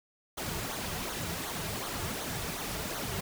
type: noise with flanger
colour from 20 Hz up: pink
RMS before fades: -36 dBFS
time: 0.37-3.21 s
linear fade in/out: 10 ms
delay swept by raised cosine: 0.38 to 3.98 ms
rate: 2.7 Hz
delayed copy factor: -0.65
effects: none